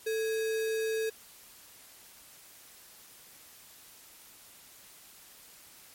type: tone with sample-and-hold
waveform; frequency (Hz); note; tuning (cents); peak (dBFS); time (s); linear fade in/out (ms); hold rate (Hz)
sine; 442.7; A4; +11; -28; 0.06-1.1; 10; 2100
effects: white hiss -54 dBFS RMS until 5.94 s + MP3 64 kbps